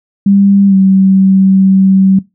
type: tone with pitch glide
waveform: sine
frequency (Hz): 198.6 to 191.72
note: G3 to G3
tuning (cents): +23 to -38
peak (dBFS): -4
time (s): 0.26-2.19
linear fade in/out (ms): 5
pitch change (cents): -61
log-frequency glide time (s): 0.67-0.75
effects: noise-tail reverb RT60 0.2 s tail -19 dB re dry